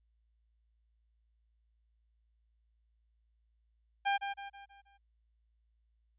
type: tone with echo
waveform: sawtooth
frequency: 798 Hz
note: G5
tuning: 31 cents sharp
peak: -24 dBFS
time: 4.05-4.18 s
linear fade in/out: 20 ms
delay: 160 ms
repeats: 5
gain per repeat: -7 dB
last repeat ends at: 4.98 s
effects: added 56 Hz sine -70 dBFS peak until 6.18 s + resampled to 8000 Hz